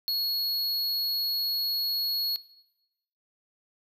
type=tone; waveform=square; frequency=4334 Hz; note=C#8; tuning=40 cents flat; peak=-26 dBFS; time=0.08-2.36 s; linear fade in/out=0 ms; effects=noise-tail reverb RT60 0.9 s tail -19 dB re dry